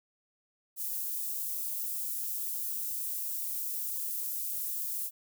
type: high-pass noise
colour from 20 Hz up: white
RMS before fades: -35 dBFS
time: 0.76-5.11 s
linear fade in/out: 50 ms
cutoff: 12000 Hz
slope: 12 dB/octave
effects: none